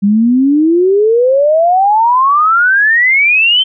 sine exponential sweep, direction up, 196 to 3136 Hz, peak -6 dBFS, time 0.02-3.64 s, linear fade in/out 20 ms, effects none

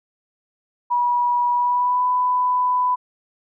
sine tone with pitch glide, 970 to 996.7 Hz, B5 to B5, -31 to +16 cents, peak -16 dBFS, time 0.9-2.96 s, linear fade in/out 20 ms, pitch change +47 cents, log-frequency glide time 1.53-2.05 s, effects none

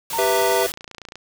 white noise, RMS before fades -29 dBFS, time 0.1-0.72 s, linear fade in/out 2 ms
sine tone, 917 Hz, A#5, 29 cents flat, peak -23 dBFS, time 0.13-0.63 s, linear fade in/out 2 ms
square chord, E minor, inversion first, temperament equal, 392 / 493.9 / 659.3 Hz, G4 / B4 / E5, 0 / 0 / 0 cents, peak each -23 dBFS, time 0.18-0.67 s, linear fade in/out 10 ms
click train, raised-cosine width 0.2 ms, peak -20 dBFS, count 15, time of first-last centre 0.67-1.156 s, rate 28.8 Hz
effects none

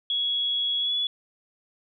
sine tone with pitch glide, 3346 to 3408 Hz, G#7 to G#7, +12 to +44 cents, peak -23 dBFS, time 0.1-1.07 s, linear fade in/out 2 ms, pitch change +32 cents, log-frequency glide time 0.79-0.94 s, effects none

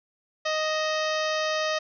harmonic tone with a mistuned harmonic, 622.3 Hz, D#5, in tune, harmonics 1 / 2 / 3 / 4 / 5 / 6 / 7 / 8 / 9 / 10, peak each -27 / -31 / -32 / -36 / -38 / -37 / -41 / -39 / -41 / -44 dBFS, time 0.45-1.79 s, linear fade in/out 10 ms, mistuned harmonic 4, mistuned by +64 cents, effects none

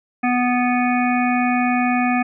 harmonic tone, 246.9 Hz, B3, in tune, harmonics 1 / 3 / 5 / 7 / 9 / 10, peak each -18 / -21 / -27 / -28 / -28 / -27 dBFS, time 0.23-2.23 s, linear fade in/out 10 ms, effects none

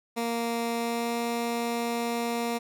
15% pulse tone with pitch glide, 233.1 to 234.9 Hz, A#3 to A#3, 0 to +13 cents, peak -21 dBFS, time 0.16-2.59 s, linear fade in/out 20 ms, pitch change +13 cents, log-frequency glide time 0.73-1.17 s, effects none

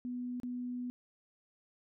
sine tone with dropouts, 246.9 Hz, B3, in tune, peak -36 dBFS, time 0.05-0.9 s, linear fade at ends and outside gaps 0 ms, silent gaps 0.4-0.433 s, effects none

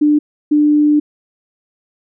sine tone pair in turn, 297.6 / 297.6 Hz, D4 / D4, +23 / +23 cents, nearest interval unison, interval 0 cents, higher neither, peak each -8 dBFS, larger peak neither, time 0.01-0.19 / 0.51-1 s, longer second, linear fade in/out 10 ms, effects none

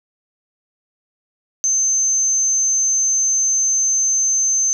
sine tone, 6240 Hz, G8, 9 cents flat, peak -14 dBFS, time 1.64-4.73 s, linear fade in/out 0 ms, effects none

